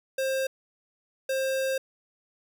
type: tone bursts at uneven times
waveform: square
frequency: 531 Hz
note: C5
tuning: 25 cents sharp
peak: -26 dBFS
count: 2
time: 0.18-0.47 / 1.29-1.78 s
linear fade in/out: 5 ms
effects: none